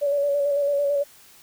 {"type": "tone with vibrato", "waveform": "sine", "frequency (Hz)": 570, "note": "C#5", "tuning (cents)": 48, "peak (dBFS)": -19, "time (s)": [0.01, 1.04], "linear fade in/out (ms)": 20, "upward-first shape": "square", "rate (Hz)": 9, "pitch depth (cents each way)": 25, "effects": ["white hiss -51 dBFS RMS until 1.42 s"]}